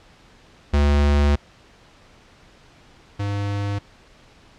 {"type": "tone pair in turn", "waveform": "square", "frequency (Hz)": [72.2, 101.13], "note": ["D2", "G#2"], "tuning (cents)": [-29, -46], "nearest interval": "tritone", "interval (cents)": 583, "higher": "second", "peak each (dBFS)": [-15, -23], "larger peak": "first", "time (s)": [[0.73, 1.36], [3.19, 3.79]], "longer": "first", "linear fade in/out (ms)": 10, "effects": ["pink hiss -51 dBFS RMS until 4.58 s", "low-pass 5000 Hz 12 dB/octave"]}